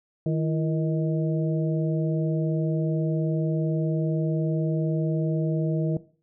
harmonic tone with a mistuned harmonic, 157.1 Hz, D#3, 17 cents sharp, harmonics 1 / 2 / 3 / 4, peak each -23 / -29 / -33 / -35 dBFS, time 0.26-5.97 s, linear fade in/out 2 ms, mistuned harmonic 2, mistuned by +100 cents, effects noise-tail reverb RT60 0.4 s tail -17 dB re dry

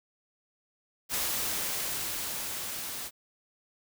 white noise with level ramp, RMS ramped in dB -30 to -38 dBFS, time 1.09-3.11 s, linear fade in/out 50 ms, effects none

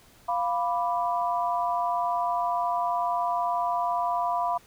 sine chord, B diminished, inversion second, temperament equal, 698.5 / 987.8 / 1174.7 Hz, F5 / B5 / D6, 0 / 0 / 0 cents, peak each -27 / -27 / -33 dBFS, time 0.28-4.58 s, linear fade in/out 10 ms, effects pink hiss -56 dBFS RMS until 4.66 s

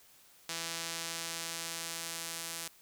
sawtooth tone with band-pass filter sweep, 165.9 Hz, E3, 11 cents sharp, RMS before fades -40 dBFS, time 0.49-2.68 s, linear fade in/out 2 ms, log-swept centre 6100 to 9300 Hz, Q 0.74, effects white hiss -61 dBFS RMS until 2.81 s

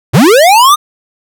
square linear sweep, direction up, 92.5 to 1244.5 Hz, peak -3 dBFS, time 0.13-0.76 s, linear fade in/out 20 ms, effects none

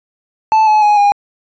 triangle tone with pitch steps, 876 / 855 / 834.5 / 814.5 Hz, A5 / A5 / G#5 / G#5, -8 / -50 / +8 / -34 cents, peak -5 dBFS, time 0.52-1.12 s, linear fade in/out 0 ms, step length 150 ms, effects resampled to 16000 Hz

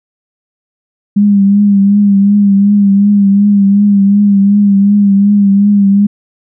sine tone with vibrato, 201.2 Hz, G3, 45 cents sharp, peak -4 dBFS, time 1.16-6.07 s, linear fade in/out 10 ms, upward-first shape triangle, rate 2.7 Hz, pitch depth 48 cents each way, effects none

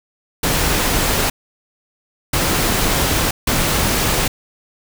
pink noise bursts at uneven times, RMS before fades -17 dBFS, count 3, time 0.43-1.3 / 2.33-3.31 / 3.47-4.28 s, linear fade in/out 5 ms, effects none

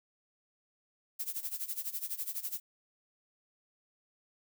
violet noise with tremolo, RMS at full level -35 dBFS, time 1.19-2.6 s, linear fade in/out 10 ms, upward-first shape sine, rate 12 Hz, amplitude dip 85%, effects none

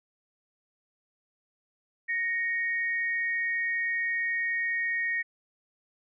sine tone pair together, 1864.7 / 2230 Hz, A#6 / C#7, 0 / +10 cents, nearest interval minor third, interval 310 cents, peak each -27 / -34 dBFS, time 2.08-5.23 s, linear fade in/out 20 ms, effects none

